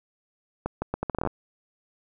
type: accelerating click train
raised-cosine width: 1 ms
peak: -13 dBFS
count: 12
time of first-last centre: 0.66-1.273 s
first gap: 160 ms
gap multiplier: 0.75
effects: none